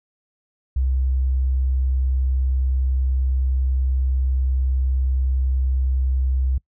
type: tone with tanh clipping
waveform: triangle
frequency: 65.1 Hz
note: C2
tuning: 8 cents flat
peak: -17 dBFS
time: 0.76-6.58 s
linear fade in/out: 5 ms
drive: 4 dB
effects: noise-tail reverb RT60 0.1 s tail -24 dB re dry